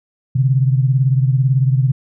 sine beating tone pair, 129.4 / 147.4 Hz, C3 / D3, -19 / +7 cents, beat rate 18 Hz, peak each -12 / -18 dBFS, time 0.35-1.92 s, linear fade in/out 10 ms, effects none

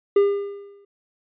triangle tone with exponential decay, 402.3 Hz, G4, 45 cents sharp, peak -9 dBFS, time 0.16-0.85 s, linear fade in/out 5 ms, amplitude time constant 150 ms, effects resampled to 8000 Hz

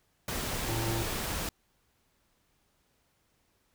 pink noise, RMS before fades -34 dBFS, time 0.28-1.49 s, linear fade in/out 2 ms
harmonic tone, 113.3 Hz, A#2, 49 cents flat, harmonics 1 / 3 / 5 / 7 / 8, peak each -32 / -36 / -46 / -46 / -44 dBFS, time 0.68-1.03 s, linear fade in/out 5 ms
effects pink hiss -72 dBFS RMS until 3.74 s

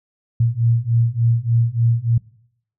sine beating tone pair, 114.9 / 118.3 Hz, A#2 / A#2, -25 / +26 cents, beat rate 3.4 Hz, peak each -18 / -17 dBFS, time 0.4-2.18 s, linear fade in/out 5 ms, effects noise-tail reverb RT60 0.7 s tail -22 dB re dry

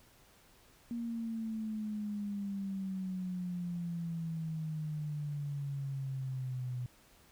sine exponential sweep, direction down, 236.6 to 123.47 Hz, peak -35 dBFS, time 0.91-6.86 s, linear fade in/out 0 ms, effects pink hiss -63 dBFS RMS until 7.31 s

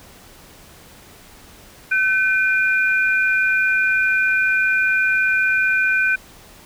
sine tone pair together, 1524 / 2419 Hz, G6 / D#7, -49 / -49 cents, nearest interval minor sixth, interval 800 cents, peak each -16 / -20 dBFS, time 1.91-6.16 s, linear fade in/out 10 ms, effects pink hiss -45 dBFS RMS until 6.65 s

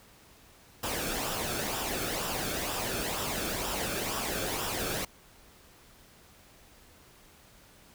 pink noise with flanger, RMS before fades -33 dBFS, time 0.83-5.05 s, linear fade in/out 5 ms, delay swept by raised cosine 0.46 to 1.04 ms, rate 2.1 Hz, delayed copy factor -0.55, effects pink hiss -57 dBFS RMS until 7.94 s

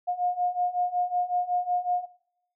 sine beating tone pair, 713 / 718.4 Hz, F5 / F5, +36 / +49 cents, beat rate 5.4 Hz, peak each -29 / -27 dBFS, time 0.07-2.06 s, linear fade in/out 20 ms, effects noise-tail reverb RT60 0.8 s tail -20 dB re dry

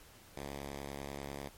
5% pulse tone, 70.1 Hz, C#2, 20 cents sharp, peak -30 dBFS, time 0.36-1.49 s, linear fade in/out 10 ms, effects pink hiss -58 dBFS RMS until 1.57 s + MP3 64 kbps

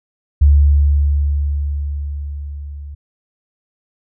sine tone with level ramp, 72 Hz, D2, 34 cents flat, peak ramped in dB -5 to -28 dBFS, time 0.41-2.95 s, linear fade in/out 10 ms, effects none

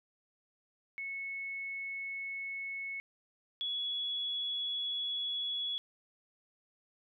sine tone pair in turn, 2200 / 3377 Hz, C#7 / G#7, -14 / +28 cents, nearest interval perfect fifth, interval 742 cents, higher second, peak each -37 / -33 dBFS, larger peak second, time 0.98-3 / 3.61-5.78 s, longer second, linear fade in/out 0 ms, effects none

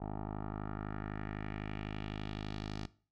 10% pulse tone with low-pass filter sweep, 51.91 Hz, G#1, in tune, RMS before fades -41 dBFS, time 0-2.87 s, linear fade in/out 10 ms, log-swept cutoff 840 to 5000 Hz, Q 2.1, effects noise-tail reverb RT60 0.4 s tail -19 dB re dry

